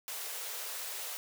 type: high-pass noise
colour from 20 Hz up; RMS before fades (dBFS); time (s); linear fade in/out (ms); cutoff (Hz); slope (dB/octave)
white; -40; 0.08-1.17; 0; 390; 96
effects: none